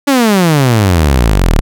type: exponential sweep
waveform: sawtooth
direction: down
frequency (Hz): 290 to 34.71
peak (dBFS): -3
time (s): 0.07-1.61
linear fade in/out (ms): 10
effects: none

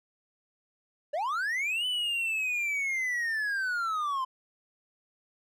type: linear two-way sweep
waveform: triangle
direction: up then down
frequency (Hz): 547 to 3021 to 1019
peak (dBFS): -26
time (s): 1.13-4.25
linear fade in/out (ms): 10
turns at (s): 1.86
effects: none

